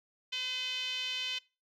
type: tone with band-pass filter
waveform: 5% pulse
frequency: 509 Hz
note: C5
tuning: 48 cents flat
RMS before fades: -36 dBFS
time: 0.32-1.39 s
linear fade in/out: 10 ms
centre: 3000 Hz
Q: 3.9
effects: noise-tail reverb RT60 0.3 s tail -22 dB re dry